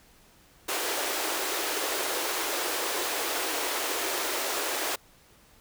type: high-pass noise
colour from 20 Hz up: pink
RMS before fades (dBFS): -30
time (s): 0.68-4.96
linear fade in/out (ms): 10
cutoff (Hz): 320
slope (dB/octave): 48
effects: pink hiss -58 dBFS RMS until 5.6 s